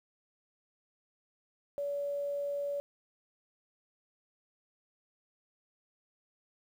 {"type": "tone with quantisation", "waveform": "sine", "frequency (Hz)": 570, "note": "C#5", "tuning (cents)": 48, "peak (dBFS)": -32, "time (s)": [1.78, 2.8], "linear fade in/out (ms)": 0, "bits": 10, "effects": []}